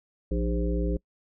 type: harmonic tone with a mistuned harmonic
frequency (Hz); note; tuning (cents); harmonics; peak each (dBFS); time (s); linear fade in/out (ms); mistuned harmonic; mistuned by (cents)
57.8; A#1; -14; 1 / 3 / 5 / 7 / 9; -26 / -31 / -33 / -34 / -36; 0.31-0.97; 5; 5; +82
effects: noise-tail reverb RT60 0.1 s tail -25 dB re dry